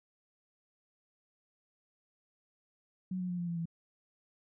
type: tone with pitch steps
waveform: sine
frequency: 185 / 181.19 / 177.46 / 173.81 / 170.23 / 166.73 Hz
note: F#3 / F#3 / F3 / F3 / F3 / E3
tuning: 0 / -36 / +28 / -8 / -44 / +20 cents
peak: -33 dBFS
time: 3.11-3.656 s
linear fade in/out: 5 ms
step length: 91 ms
effects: none